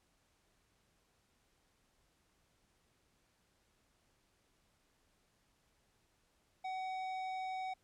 sine tone with tanh clipping, 752 Hz, F#5, 28 cents sharp, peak -40 dBFS, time 6.64-7.74 s, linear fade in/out 10 ms, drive 12 dB, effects pink hiss -75 dBFS RMS until 7.83 s + low-pass 11000 Hz 12 dB/octave

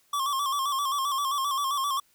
square tone with vibrato, 1108.7 Hz, C#6, in tune, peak -26 dBFS, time 0.13-2 s, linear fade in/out 5 ms, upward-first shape square, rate 7.6 Hz, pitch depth 63 cents each way, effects white hiss -65 dBFS RMS until 2.14 s

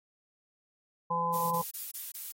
harmonic tone, 169.3 Hz, E3, 46 cents sharp, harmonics 1 / 3 / 5 / 6, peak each -38 / -37 / -35 / -29 dBFS, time 1.1-1.62 s, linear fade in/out 10 ms
violet noise bursts, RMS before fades -37 dBFS, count 5, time 1.33-2.322 s, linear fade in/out 10 ms, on 180 ms, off 23 ms
effects AAC 48 kbps

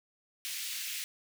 pink high-pass noise, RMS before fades -38 dBFS, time 0.45-1.04 s, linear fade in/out 0 ms, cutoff 2200 Hz, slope 24 dB/octave, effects none

